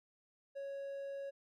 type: tone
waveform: triangle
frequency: 554 Hz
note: C#5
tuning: 1 cent flat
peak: -39 dBFS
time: 0.55-1.31 s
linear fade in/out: 20 ms
effects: none

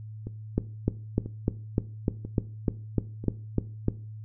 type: two click trains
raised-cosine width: 3 ms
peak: -23 / -10 dBFS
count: 4 / 12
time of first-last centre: 0.27-3.24 / 0.58-3.883 s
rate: 1.01 / 3.33 Hz
effects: noise-tail reverb RT60 0.4 s tail -17 dB re dry + added 108 Hz sine -38 dBFS peak until 4.24 s

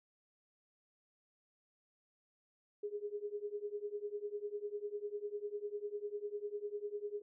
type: tone with tremolo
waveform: sine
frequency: 413.5 Hz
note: G#4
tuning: 8 cents flat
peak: -35 dBFS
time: 2.83-7.22 s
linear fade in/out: 5 ms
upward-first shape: triangle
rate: 10 Hz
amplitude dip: 95%
effects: none

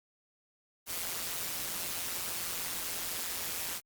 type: noise with amplitude modulation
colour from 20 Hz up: white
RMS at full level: -33 dBFS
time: 0.86-3.81 s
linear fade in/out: 50 ms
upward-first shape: sine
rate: 173 Hz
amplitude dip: 80%
effects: Opus 48 kbps

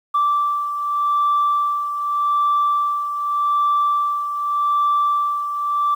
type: beating tone pair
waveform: sine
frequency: 1168 / 1168.84 Hz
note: D6 / D6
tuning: -10 / -9 cents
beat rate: 0.84 Hz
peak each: -16 / -23 dBFS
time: 0.14-5.95 s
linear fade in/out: 10 ms
effects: tanh soft clip ceiling -11 dBFS + 8-bit

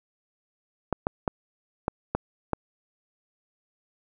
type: clicks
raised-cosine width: 1 ms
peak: -10 dBFS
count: 6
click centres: 0.927 / 1.069 / 1.278 / 1.881 / 2.15 / 2.533 s
effects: none

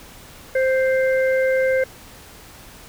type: harmonic tone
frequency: 523.3 Hz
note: C5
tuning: in tune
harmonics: 1 / 3 / 4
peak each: -16 / -26 / -28 dBFS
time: 0.55-1.84 s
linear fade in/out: 5 ms
effects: pink hiss -43 dBFS RMS until 2.88 s

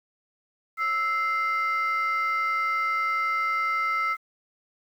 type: tone pair together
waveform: sine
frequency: 1314.9 / 2083 Hz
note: E6 / C7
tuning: -5 / -8 cents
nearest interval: minor sixth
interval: 797 cents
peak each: -23 / -26 dBFS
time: 0.77-4.17 s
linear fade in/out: 50 ms
effects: tanh soft clip ceiling -19 dBFS + 9-bit

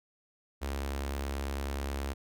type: tone with notch filter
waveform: sawtooth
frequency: 69.3 Hz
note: C#2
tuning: in tune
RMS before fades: -35 dBFS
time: 0.61-2.14 s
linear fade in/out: 20 ms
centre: 140 Hz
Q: 0.97
effects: none

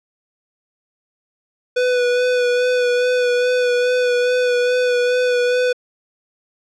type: tone with vibrato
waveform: square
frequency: 494.6 Hz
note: B4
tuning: 3 cents sharp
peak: -15 dBFS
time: 1.76-5.73 s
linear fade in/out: 10 ms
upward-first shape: sine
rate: 2.4 Hz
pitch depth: 21 cents each way
effects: low-pass 5000 Hz 12 dB/octave

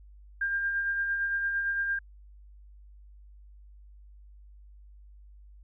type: tone with tremolo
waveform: sine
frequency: 1600 Hz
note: G6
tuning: 35 cents sharp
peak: -25 dBFS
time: 0.41-1.99 s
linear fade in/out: 5 ms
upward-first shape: sine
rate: 8.8 Hz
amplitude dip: 35%
effects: added 50 Hz sine -49 dBFS peak until 5.63 s

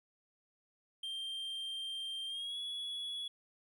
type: tone with pitch glide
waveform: triangle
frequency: 3169 to 3377 Hz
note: G7 to G#7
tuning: +18 to +28 cents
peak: -37 dBFS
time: 1.03-3.28 s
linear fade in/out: 5 ms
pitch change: +110 cents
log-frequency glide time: 2.27-2.58 s
effects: none

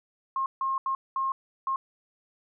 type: tone bursts at uneven times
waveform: sine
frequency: 1071 Hz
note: C6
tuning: 40 cents sharp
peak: -25 dBFS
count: 5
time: 0.36-0.46 / 0.61-0.78 / 0.86-0.95 / 1.16-1.32 / 1.67-1.76 s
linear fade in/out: 2 ms
effects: none

